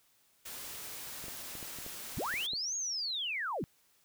white noise, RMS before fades -44 dBFS, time 0.45-2.47 s, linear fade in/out 10 ms
clicks, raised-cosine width 2 ms, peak -34 dBFS, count 8, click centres 1.241 / 1.283 / 1.553 / 1.628 / 1.787 / 1.864 / 2.34 / 2.534 s
sine linear two-way sweep, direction up then down, 42.26 to 6690 to 107.4 Hz, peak -33 dBFS, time 2.17-3.64 s, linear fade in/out 0 ms, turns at 2.76 s
effects white hiss -69 dBFS RMS until 4.04 s

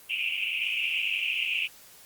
pink band-pass noise, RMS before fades -29 dBFS, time 0.09-1.68 s, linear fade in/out 20 ms, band 2400 to 2900 Hz, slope 96 dB/octave, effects white hiss -52 dBFS RMS until 2.05 s + Opus 32 kbps

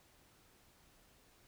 silence, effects pink hiss -67 dBFS RMS until 1.47 s

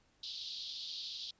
white band-pass noise, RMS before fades -44 dBFS, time 0.23-1.31 s, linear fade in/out 5 ms, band 3400 to 4700 Hz, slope 48 dB/octave, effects pink hiss -72 dBFS RMS until 1.39 s + resampled to 16000 Hz

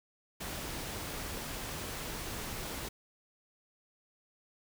pink noise, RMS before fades -40 dBFS, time 0.4-2.89 s, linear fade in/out 10 ms, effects none

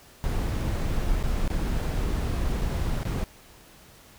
brown noise with dropouts, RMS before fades -26 dBFS, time 0.24-3.24 s, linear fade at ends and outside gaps 0 ms, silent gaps 1.227-1.237 / 1.477-1.502 / 2.612-2.616 / 3.032-3.053 s, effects pink hiss -52 dBFS RMS until 4.18 s

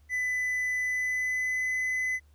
triangle tone with pitch glide, 2000 to 2017 Hz, B6 to B6, +21 to +36 cents, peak -25 dBFS, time 0.09-2.2 s, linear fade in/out 50 ms, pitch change +15 cents, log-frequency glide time 0.81-1.73 s, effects added 73 Hz sine -56 dBFS peak until 2.34 s + pink hiss -70 dBFS RMS until 2.34 s

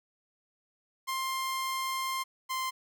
sawtooth tone pair in turn, 1055 / 1044.1 Hz, C6 / C6, +14 / -4 cents, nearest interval unison, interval 18 cents, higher first, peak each -27 dBFS, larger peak neither, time 1.07-2.24 / 2.49-2.71 s, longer first, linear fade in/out 20 ms, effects none

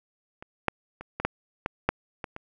clicks, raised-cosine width 0.5 ms, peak -26 / -7 / -24 / -16 / -8 / -12 / -6 / -18 / -22 dBFS, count 9, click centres 0.425 / 0.683 / 1.01 / 1.2 / 1.25 / 1.661 / 1.89 / 2.242 / 2.364 s, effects none

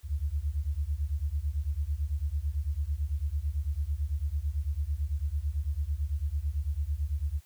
sine beating tone pair, 68.6 / 77.6 Hz, C#2 / D#2, -17 / -4 cents, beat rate 9 Hz, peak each -31 dBFS, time 0.03-7.41 s, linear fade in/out 50 ms, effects white hiss -63 dBFS RMS until 7.45 s

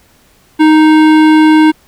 sine tone with hard clipping, 311.1 Hz, D#4, in tune, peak -5 dBFS, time 0.59-1.72 s, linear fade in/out 20 ms, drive 16 dB, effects pink hiss -48 dBFS RMS until 1.87 s

